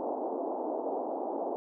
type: band-pass noise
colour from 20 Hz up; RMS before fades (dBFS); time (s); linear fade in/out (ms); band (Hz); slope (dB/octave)
white; -34; 0-1.56; 0; 260 to 840; 48
effects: none